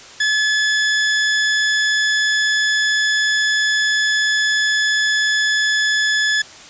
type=tone; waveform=sawtooth; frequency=1717 Hz; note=A6; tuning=43 cents flat; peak=-11 dBFS; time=0.2-6.42 s; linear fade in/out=5 ms; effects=white hiss -39 dBFS RMS until 6.69 s + resampled to 16000 Hz